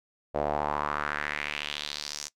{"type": "tone with band-pass filter sweep", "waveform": "sawtooth", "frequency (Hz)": 73.9, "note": "D2", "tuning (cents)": 11, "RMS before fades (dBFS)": -32, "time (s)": [0.34, 2.29], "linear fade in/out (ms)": 20, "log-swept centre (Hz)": [590, 6400], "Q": 3, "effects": ["noise-tail reverb RT60 0.1 s tail -21 dB re dry"]}